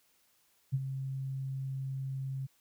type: tone with ADSR envelope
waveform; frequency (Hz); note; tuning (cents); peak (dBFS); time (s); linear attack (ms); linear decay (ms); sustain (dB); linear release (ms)
sine; 134.1; C3; +43; -25; 0.72-2.47; 23; 41; -9; 18
effects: white hiss -70 dBFS RMS until 2.6 s